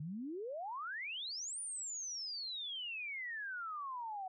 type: exponential two-way sweep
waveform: sine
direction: up then down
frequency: 141.4 to 9540 to 736 Hz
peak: -40 dBFS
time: 0-4.28 s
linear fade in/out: 5 ms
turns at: 1.6 s
effects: none